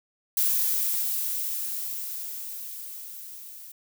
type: noise with level ramp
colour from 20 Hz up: violet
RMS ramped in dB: -23 to -44 dBFS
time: 0.37-3.72 s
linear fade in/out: 5 ms
effects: none